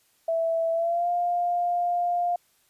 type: tone with pitch glide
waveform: sine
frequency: 659.3 to 702.6 Hz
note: E5 to F5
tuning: 0 to +10 cents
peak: -22 dBFS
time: 0.28-2.36 s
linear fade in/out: 5 ms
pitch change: +110 cents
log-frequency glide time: 0.72-1.09 s
effects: white hiss -65 dBFS RMS until 2.69 s + resampled to 32000 Hz